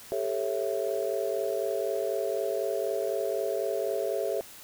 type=chord; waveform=sine; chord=A dominant seventh; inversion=third; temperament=just; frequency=396 / 440 / 550 / 660 Hz; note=G4 / A4 / C#5 / E5; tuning=+18 / 0 / -14 / +2 cents; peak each=-32 dBFS; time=0.12-4.41 s; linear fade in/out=0 ms; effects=tanh soft clip ceiling -17 dBFS + white hiss -48 dBFS RMS until 4.63 s